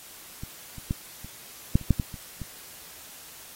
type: clicks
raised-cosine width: 5 ms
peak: -23 / -28 / -13 / -28 / -6 / -27 / -6 / -13 / -25 / -22 dBFS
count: 10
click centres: 0.435 / 0.783 / 0.909 / 1.246 / 1.755 / 1.813 / 1.907 / 1.998 / 2.142 / 2.417 s
effects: white hiss -46 dBFS RMS until 3.55 s + AAC 48 kbps